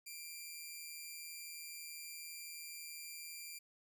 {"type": "tone with amplitude modulation", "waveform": "10% pulse", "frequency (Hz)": 2374, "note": "D7", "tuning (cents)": 18, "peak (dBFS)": -36, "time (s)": [0.06, 3.59], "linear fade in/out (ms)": 10, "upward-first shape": "sine", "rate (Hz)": 159, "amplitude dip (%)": 40, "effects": []}